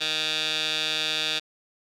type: tone with band-pass filter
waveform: 15% pulse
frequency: 155.56 Hz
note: D#3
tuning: in tune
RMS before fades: -27 dBFS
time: 0-1.4 s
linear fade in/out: 20 ms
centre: 3600 Hz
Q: 3.4
effects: none